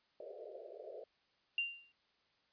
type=band-pass noise; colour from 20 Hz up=white; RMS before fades=-50 dBFS; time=0.2-1.04 s; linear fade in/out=2 ms; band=380 to 660 Hz; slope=96 dB/octave
type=tone with exponential decay; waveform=sine; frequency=2780 Hz; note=F7; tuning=9 cents flat; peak=-30 dBFS; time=1.58-1.92 s; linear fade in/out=2 ms; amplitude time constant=73 ms
effects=white hiss -75 dBFS RMS until 2.52 s + resampled to 11025 Hz